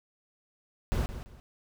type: noise with echo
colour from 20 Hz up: brown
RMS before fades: -28 dBFS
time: 0.92-1.06 s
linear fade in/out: 0 ms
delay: 170 ms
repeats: 2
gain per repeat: -11 dB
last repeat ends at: 1.4 s
effects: none